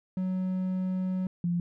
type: tone pair in turn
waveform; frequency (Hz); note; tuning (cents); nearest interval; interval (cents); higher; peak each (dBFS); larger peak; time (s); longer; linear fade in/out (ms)
triangle / sine; 185.7 / 173.55; F#3 / F3; +7 / -11; minor second; 118; first; -25; neither; 0.17-1.27 / 1.44-1.6; first; 2
effects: none